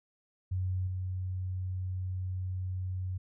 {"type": "tone with level steps", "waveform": "sine", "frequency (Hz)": 92.5, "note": "F#2", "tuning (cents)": 0, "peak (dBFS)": [-29, -32], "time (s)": [0.51, 3.18], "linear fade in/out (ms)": 10, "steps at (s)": 0.87, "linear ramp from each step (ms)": 5, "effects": []}